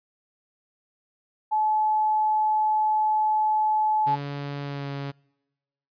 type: tone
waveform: sine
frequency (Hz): 860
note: A5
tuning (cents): -40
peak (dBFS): -20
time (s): 1.51-4.16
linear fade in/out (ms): 20
type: tone with pitch glide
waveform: sawtooth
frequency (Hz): 142.4 to 140.03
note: C#3 to C#3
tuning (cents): +47 to +18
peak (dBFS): -26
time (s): 4.06-5.12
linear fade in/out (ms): 20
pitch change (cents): -29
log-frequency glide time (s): 4.63-4.9
effects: noise-tail reverb RT60 1.0 s tail -26 dB re dry + resampled to 11025 Hz